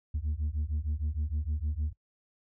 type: beating tone pair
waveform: sine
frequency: 72.5 / 79 Hz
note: D2 / D#2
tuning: -22 / +27 cents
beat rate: 6.5 Hz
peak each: -30 dBFS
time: 0.14-1.93 s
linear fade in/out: 10 ms
effects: noise-tail reverb RT60 0.1 s tail -22 dB re dry + tanh soft clip ceiling -26 dBFS